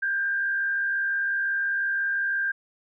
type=tone with frequency modulation; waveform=sine; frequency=1592 Hz; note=G6; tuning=26 cents sharp; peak=-23 dBFS; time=0.02-2.52 s; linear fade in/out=10 ms; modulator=65.8 Hz; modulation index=0.57; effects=none